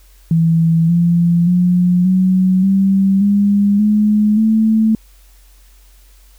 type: tone with pitch steps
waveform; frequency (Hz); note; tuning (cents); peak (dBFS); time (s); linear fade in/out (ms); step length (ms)
sine; 164.3 / 171.28 / 178.55 / 186.13 / 194.04 / 202.3 / 210.9 / 219.8; E3 / F3 / F3 / F#3 / G3 / G#3 / G#3 / A3; -5 / -33 / +39 / +11 / -17 / -45 / +27 / -2; -9; 0.31-4.95; 2; 580
effects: added 46 Hz sine -43 dBFS peak until 6.38 s + white hiss -52 dBFS RMS until 6.38 s